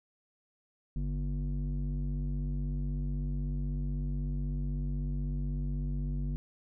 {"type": "tone with low-pass filter", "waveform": "square", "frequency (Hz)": 48.07, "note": "G1", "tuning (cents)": -33, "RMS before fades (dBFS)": -33, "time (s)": [0.96, 6.36], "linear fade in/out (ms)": 0, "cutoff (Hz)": 200, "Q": 3.3, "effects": []}